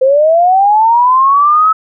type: linear sweep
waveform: sine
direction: up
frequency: 511 to 1300 Hz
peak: -5 dBFS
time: 0.01-1.73 s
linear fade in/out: 10 ms
effects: none